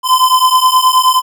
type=beating tone pair; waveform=square; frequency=1019 / 1028.5 Hz; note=C6 / C6; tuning=-46 / -30 cents; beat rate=9.5 Hz; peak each=-11 dBFS; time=0.03-1.22 s; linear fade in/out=50 ms; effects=none